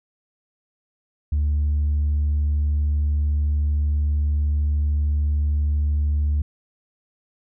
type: tone with tanh clipping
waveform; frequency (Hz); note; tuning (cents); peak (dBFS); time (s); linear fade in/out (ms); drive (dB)
triangle; 73.9; D2; +11; -18; 1.32-6.42; 5; 6
effects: none